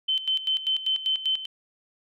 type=tone with tremolo; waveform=sine; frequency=3073 Hz; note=G7; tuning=35 cents flat; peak=-21 dBFS; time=0.08-1.46 s; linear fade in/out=10 ms; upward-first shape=square; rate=5.1 Hz; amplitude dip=75%; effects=none